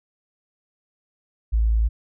sine tone, 55.3 Hz, A1, 9 cents sharp, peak -16 dBFS, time 1.52-1.89 s, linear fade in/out 20 ms, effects none

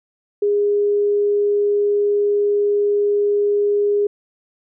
sine tone, 410.2 Hz, G#4, 21 cents flat, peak -14 dBFS, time 0.42-4.07 s, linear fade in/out 5 ms, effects none

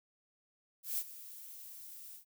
violet noise with ADSR envelope, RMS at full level -34 dBFS, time 0.83-2.25 s, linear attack 150 ms, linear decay 53 ms, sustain -16 dB, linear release 110 ms, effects none

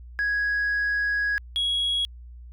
sine tone pair in turn, 1661.2 / 3322 Hz, G#6 / G#7, 0 / 0 cents, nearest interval octave, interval 1200 cents, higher second, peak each -20 dBFS, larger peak neither, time 0.19-1.38 / 1.56-2.05 s, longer first, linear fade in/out 0 ms, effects tanh soft clip ceiling -20 dBFS + added 60 Hz sine -40 dBFS peak until 2.52 s

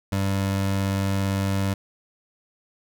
25% pulse tone, 97.7 Hz, G2, 5 cents flat, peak -18 dBFS, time 0.12-1.74 s, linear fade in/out 5 ms, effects none

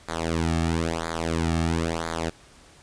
sawtooth tone with flanger, 82.41 Hz, E2, in tune, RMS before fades -26 dBFS, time 0.08-2.3 s, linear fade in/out 10 ms, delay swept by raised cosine 0.35 to 2.05 ms, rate 1 Hz, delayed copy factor -1, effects pink hiss -52 dBFS RMS until 2.82 s + resampled to 22050 Hz

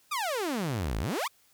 sawtooth exponential two-way sweep, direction down then up, 1269 to 49 to 1269 Hz, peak -25 dBFS, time 0.11-1.28 s, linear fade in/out 10 ms, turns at 0.98 s, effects white hiss -64 dBFS RMS until 1.53 s

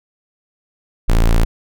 square tone, 28.3 Hz, A0, 50 cents sharp, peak -10 dBFS, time 1.08-1.45 s, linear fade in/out 10 ms, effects none

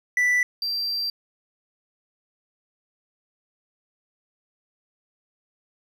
triangle tone pair in turn, 1975.5 / 4710 Hz, B6 / D8, 0 / +4 cents, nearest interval octave + minor third, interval 1504 cents, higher second, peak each -16 / -23 dBFS, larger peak first, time 0.17-0.43 / 0.62-1.1 s, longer second, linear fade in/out 2 ms, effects none

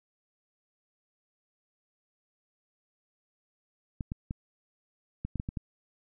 clicks, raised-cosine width 5 ms, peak -21 dBFS, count 8, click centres 4.008 / 4.119 / 4.309 / 5.25 / 5.357 / 5.399 / 5.489 / 5.572 s, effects none

